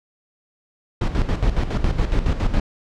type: noise with tremolo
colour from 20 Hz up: brown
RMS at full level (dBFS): -17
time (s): 1.01-2.6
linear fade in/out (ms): 5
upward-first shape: square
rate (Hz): 7.2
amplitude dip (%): 65
effects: low-pass 5000 Hz 12 dB/octave